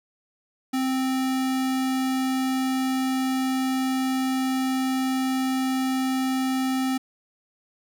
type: tone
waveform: square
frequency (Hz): 261.6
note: C4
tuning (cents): 0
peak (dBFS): -23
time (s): 0.73-6.98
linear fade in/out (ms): 10
effects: 10-bit